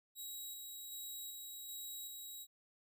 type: tone with tremolo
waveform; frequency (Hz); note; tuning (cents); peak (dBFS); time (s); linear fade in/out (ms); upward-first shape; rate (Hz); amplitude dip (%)
10% pulse; 3842; B7; -48; -37; 0.15-2.47; 50; square; 1.3; 25
effects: none